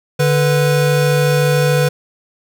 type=tone pair together; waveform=square; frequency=146.74 / 493.9 Hz; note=D3 / B4; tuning=-1 / 0 cents; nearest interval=octave + major sixth; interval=2101 cents; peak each=-14 / -16 dBFS; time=0.19-1.89 s; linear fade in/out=10 ms; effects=none